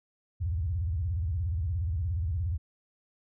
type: tone with vibrato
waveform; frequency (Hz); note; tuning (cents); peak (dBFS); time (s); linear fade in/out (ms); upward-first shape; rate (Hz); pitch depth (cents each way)
sine; 83; E2; +12; -27; 0.4-2.58; 20; square; 17; 240
effects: none